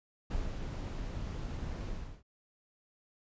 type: noise with ADSR envelope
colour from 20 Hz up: brown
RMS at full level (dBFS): -35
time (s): 0.3-2.23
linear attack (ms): 10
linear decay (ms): 190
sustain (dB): -3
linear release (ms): 330
effects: resampled to 16000 Hz